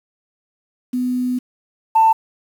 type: tone pair in turn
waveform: sine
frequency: 250 / 890.9 Hz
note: B3 / A5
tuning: +21 / +21 cents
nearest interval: octave + minor seventh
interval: 2200 cents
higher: second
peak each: -17 / -8 dBFS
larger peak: second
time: 0.93-1.39 / 1.95-2.13 s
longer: first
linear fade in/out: 10 ms
effects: tanh soft clip ceiling -5 dBFS + 7-bit